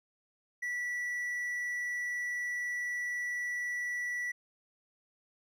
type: tone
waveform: triangle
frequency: 1954 Hz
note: B6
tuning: 19 cents flat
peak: -31 dBFS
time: 0.62-4.32 s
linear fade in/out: 10 ms
effects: none